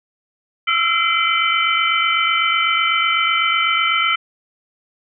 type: tone cluster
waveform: sine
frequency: 1311 / 1359 / 2060 / 2332 / 3046 Hz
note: E6 / F6 / C7 / D7 / F#7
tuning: -10 / -48 / -28 / -13 / +50 cents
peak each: -21 dBFS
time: 0.67-4.16 s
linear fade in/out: 10 ms
effects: none